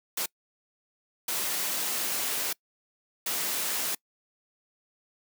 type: noise bursts at uneven times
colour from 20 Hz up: white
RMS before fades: -30 dBFS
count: 3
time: 0.17-0.26 / 1.28-2.53 / 3.26-3.95 s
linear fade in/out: 5 ms
effects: noise-tail reverb RT60 0.1 s tail -25 dB re dry + high-pass 200 Hz 12 dB/octave